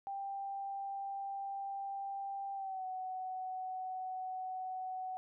sine tone with pitch glide, 789 to 746.9 Hz, G5 to F#5, +11 to +16 cents, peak -38 dBFS, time 0.07-5.17 s, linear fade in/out 0 ms, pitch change -95 cents, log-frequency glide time 2.54-2.85 s, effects none

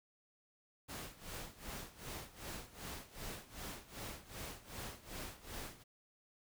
pink noise with tremolo, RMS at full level -45 dBFS, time 0.88-5.84 s, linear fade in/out 20 ms, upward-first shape sine, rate 2.6 Hz, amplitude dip 85%, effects none

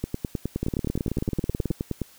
two click trains, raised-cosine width 3 ms, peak -13 / -13 dBFS, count 20 / 21, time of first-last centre 0.04-2.017 / 0.63-1.711 s, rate 9.61 / 18.5 Hz, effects white hiss -53 dBFS RMS until 2.18 s

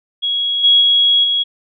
sine tone with level steps, 3322 Hz, G#7, in tune, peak -15 / -7 / -9 / -13 dBFS, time 0.22-1.44 s, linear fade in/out 20 ms, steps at 0.63 / 0.8 / 1.23 s, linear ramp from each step 20 ms, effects none

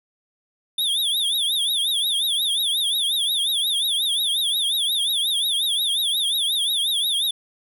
square tone with vibrato, 3513 Hz, A7, 3 cents flat, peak -20 dBFS, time 0.78-7.31 s, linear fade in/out 5 ms, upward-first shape triangle, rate 5.6 Hz, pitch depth 180 cents each way, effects none

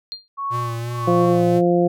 sine tone with exponential decay, 4200 Hz, C8, 6 cents sharp, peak -24 dBFS, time 0.12-0.28 s, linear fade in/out 0 ms, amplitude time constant 33 ms
sine tone with tremolo, 1108.7 Hz, C#6, in tune, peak -21 dBFS, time 0.37-1.43 s, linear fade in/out 20 ms, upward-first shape sine, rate 1.6 Hz, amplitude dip 100%
square tone with vibrato, 118.2 Hz, A#2, 24 cents sharp, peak -25 dBFS, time 0.5-1.62 s, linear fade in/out 50 ms, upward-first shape sine, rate 2.9 Hz, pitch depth 32 cents each way
harmonic tone, 174.61 Hz, F3, in tune, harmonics 1 / 2 / 3 / 4, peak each -19 / -17 / -20 / -23 dBFS, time 1.07-1.88 s, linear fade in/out 10 ms
effects none

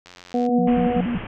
click train, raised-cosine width 0.2 ms, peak -25 dBFS, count 37, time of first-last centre 0.06-0.464 s, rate 89.2 Hz
harmonic tone, 243.8 Hz, B3, 22 cents flat, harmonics 1 / 2 / 3, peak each -20 / -23 / -25 dBFS, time 0.34-1.01 s, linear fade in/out 5 ms
sine tone with vibrato, 208.3 Hz, G#3, 5 cents sharp, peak -21 dBFS, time 0.49-1.18 s, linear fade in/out 5 ms, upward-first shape square, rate 5.3 Hz, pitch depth 240 cents each way
pink low-pass noise, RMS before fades -33 dBFS, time 0.67-1.27 s, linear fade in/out 5 ms, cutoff 3100 Hz, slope 96 dB/octave
effects none

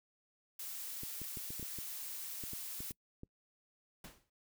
blue noise, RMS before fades -44 dBFS, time 0.59-2.92 s, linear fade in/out 5 ms
clicks, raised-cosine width 3 ms, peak -34 dBFS, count 12, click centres 1.034 / 1.217 / 1.372 / 1.505 / 1.597 / 1.628 / 1.787 / 2.438 / 2.534 / 2.805 / 2.909 / 3.234 s
pink noise with exponential decay, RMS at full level -47 dBFS, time 4.04-4.3 s, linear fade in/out 5 ms, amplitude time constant 55 ms
effects noise-tail reverb RT60 0.1 s tail -25 dB re dry

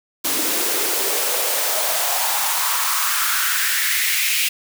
white noise with high-pass filter sweep, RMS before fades -20 dBFS, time 0.24-4.49 s, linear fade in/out 10 ms, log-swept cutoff 280 to 2500 Hz, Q 3.5, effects none

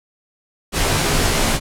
pink noise with comb filter, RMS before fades -17 dBFS, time 0.72-1.6 s, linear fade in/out 50 ms, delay 16 ms, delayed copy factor -0.7, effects low-pass 11000 Hz 12 dB/octave

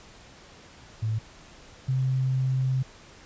sine tone pair in turn, 110 / 130.81 Hz, A2 / C3, 0 / 0 cents, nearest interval minor third, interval 300 cents, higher second, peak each -24 / -22 dBFS, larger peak second, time 1.02-1.19 / 1.88-2.83 s, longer second, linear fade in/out 10 ms, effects pink hiss -50 dBFS RMS until 3.25 s + resampled to 16000 Hz

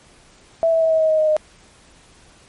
sine tone with pitch steps, 659 / 652.6 / 646.2 / 639.9 / 633.6 / 627.4 / 621.3 / 615.2 Hz, E5 / E5 / E5 / D#5 / D#5 / D#5 / D#5 / D#5, -1 / -18 / -35 / +48 / +31 / +14 / -3 / -20 cents, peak -13 dBFS, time 0.63-1.366 s, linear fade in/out 0 ms, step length 92 ms, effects pink hiss -50 dBFS RMS until 2.48 s + MP3 48 kbps

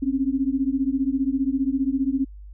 sine beating tone pair, 261.6 / 276.6 Hz, C4 / C#4, 0 / -4 cents, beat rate 15 Hz, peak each -23 dBFS, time 0.02-2.25 s, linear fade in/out 10 ms, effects added 50 Hz sine -38 dBFS peak until 2.53 s

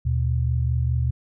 sine tone pair together, 76.41 / 121.3 Hz, D#2 / B2, -31 / -31 cents, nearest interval minor sixth, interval 800 cents, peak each -22 dBFS, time 0.05-1.11 s, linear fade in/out 10 ms, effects none

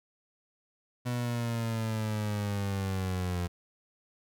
30% pulse linear sweep, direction down, 123.47 to 87.31 Hz, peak -27 dBFS, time 1.05-3.48 s, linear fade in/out 20 ms, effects none

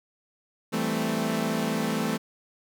sawtooth chord, A minor seventh, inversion second, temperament equal with one note detuned, 164.81 / 196 / 220 / 259.7 Hz, E3 / G3 / A3 / C4, 0 / 0 / 0 / -13 cents, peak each -28 / -30 / -24 / -28 dBFS, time 0.72-2.18 s, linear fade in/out 20 ms, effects none

